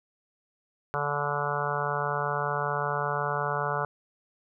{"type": "harmonic tone", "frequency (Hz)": 145.2, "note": "D3", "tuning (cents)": -19, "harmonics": [1, 3, 4, 5, 6, 7, 8, 9, 10], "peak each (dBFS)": [-35, -35, -35, -35, -35, -35, -35, -35, -35], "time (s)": [0.94, 3.85], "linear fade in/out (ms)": 0, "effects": []}